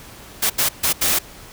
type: noise bursts at uneven times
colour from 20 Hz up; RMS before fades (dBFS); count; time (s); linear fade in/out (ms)
white; -18; 4; 0.42-0.5 / 0.58-0.69 / 0.83-0.93 / 1.01-1.19; 10
effects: pink hiss -41 dBFS RMS until 1.52 s